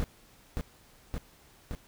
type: noise with echo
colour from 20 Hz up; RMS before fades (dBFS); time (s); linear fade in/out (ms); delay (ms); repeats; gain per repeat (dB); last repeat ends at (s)
brown; -29; 0-0.04; 0; 570; 3; -2; 1.75
effects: pink hiss -59 dBFS RMS until 1.87 s